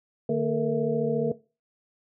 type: tone cluster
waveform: sine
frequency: 150.5 / 228.2 / 436.8 / 471 / 661 Hz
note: D3 / A#3 / A4 / A#4 / E5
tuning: +43 / -37 / -13 / +18 / +5 cents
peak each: -31 / -28 / -29 / -26 / -33 dBFS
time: 0.29-1.32 s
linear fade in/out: 5 ms
effects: noise-tail reverb RT60 0.3 s tail -18 dB re dry